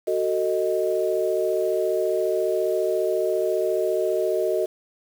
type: chord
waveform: sine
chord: D# diminished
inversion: first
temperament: just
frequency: 373.4 / 448 / 622.3 Hz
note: F#4 / A4 / D#5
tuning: +16 / +31 / 0 cents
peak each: -24 / -26 / -24 dBFS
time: 0.07-4.66 s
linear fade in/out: 10 ms
effects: 7-bit